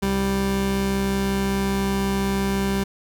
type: tone pair together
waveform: 30% pulse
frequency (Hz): 65.3 / 196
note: C2 / G3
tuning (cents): -3 / 0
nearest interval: octave + perfect fifth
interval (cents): 1903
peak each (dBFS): -26 / -18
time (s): 0.02-2.84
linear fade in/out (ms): 10
effects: none